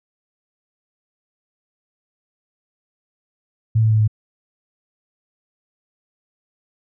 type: tone with pitch steps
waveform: sine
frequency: 111.4 / 110.12 / 108.86 / 107.61 Hz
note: A2 / A2 / A2 / A2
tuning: +22 / +2 / -18 / -38 cents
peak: -12 dBFS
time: 3.75-4.078 s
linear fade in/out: 10 ms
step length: 82 ms
effects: none